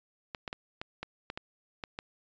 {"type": "clicks", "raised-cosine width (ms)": 0.3, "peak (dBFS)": -21, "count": 9, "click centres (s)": [0.348, 0.478, 0.529, 0.815, 1.03, 1.301, 1.375, 1.838, 1.989], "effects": ["resampled to 16000 Hz"]}